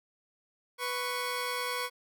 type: tone pair together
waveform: 15% pulse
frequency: 494.4 / 1110 Hz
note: B4 / C#6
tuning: +2 / +2 cents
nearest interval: octave + major second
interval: 1400 cents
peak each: -28 dBFS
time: 0.78-1.9 s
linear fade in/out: 50 ms
effects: none